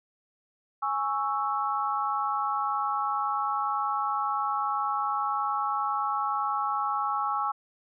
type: chord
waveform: sine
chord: C# minor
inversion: second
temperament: equal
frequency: 830.6 / 1108.7 / 1318.5 Hz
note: G#5 / C#6 / E6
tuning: 0 / 0 / 0 cents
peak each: -30 dBFS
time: 0.82-7.52 s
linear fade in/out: 10 ms
effects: none